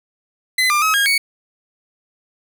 30% pulse tone with pitch steps, 2027 / 1195 / 1279 / 1628 / 2232 Hz, B6 / D6 / D#6 / G#6 / C#7, +45 / +30 / +47 / -35 / +11 cents, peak -11 dBFS, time 0.58-1.18 s, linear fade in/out 5 ms, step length 120 ms, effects none

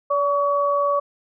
sine tone pair together, 573 / 1130.9 Hz, D5 / C#6, -43 / +34 cents, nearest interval octave, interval 1177 cents, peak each -20 dBFS, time 0.1-1 s, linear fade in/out 10 ms, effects none

